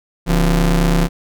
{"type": "ring-modulated tone", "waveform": "40% pulse", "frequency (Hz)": 103.83, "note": "G#2", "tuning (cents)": 0, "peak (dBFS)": -8, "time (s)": [0.26, 1.09], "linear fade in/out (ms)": 50, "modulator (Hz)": 66.5, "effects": []}